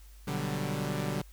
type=chord; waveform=sawtooth; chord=G major seventh; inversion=first; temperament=equal; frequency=123.47 / 146.83 / 185 / 196 Hz; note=B2 / D3 / F#3 / G3; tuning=0 / 0 / 0 / 0 cents; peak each=-34 / -30 / -34 / -33 dBFS; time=0.27-1.22 s; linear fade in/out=10 ms; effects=added 50 Hz sine -49 dBFS peak until 1.32 s + white hiss -61 dBFS RMS until 1.32 s